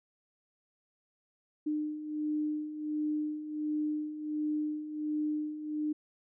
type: beating tone pair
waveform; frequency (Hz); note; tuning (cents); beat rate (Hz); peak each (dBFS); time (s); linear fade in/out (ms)
sine; 301.7 / 303.1; D4 / D#4; +47 / -45; 1.4; -38 / -32; 1.66-5.93; 10
effects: none